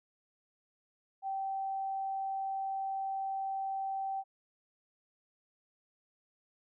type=tone; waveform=sine; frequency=776 Hz; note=G5; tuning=18 cents flat; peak=-33 dBFS; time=1.22-4.24 s; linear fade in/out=50 ms; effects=none